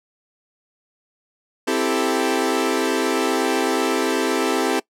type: chord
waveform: sawtooth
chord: A minor seventh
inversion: first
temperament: equal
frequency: 261.6 / 329.6 / 392 / 440 Hz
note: C4 / E4 / G4 / A4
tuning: 0 / 0 / 0 / 0 cents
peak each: -20 dBFS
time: 1.67-4.8 s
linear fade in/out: 10 ms
effects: noise-tail reverb RT60 0.1 s tail -22 dB re dry + low-pass 12000 Hz 12 dB/octave